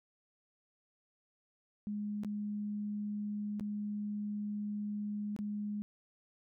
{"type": "tone with dropouts", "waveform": "sine", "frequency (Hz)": 207.7, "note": "G#3", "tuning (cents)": 0, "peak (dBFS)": -35, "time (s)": [1.87, 5.82], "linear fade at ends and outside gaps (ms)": 0, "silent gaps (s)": [[2.235, 2.247], [3.597, 3.608], [5.364, 5.389]], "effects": []}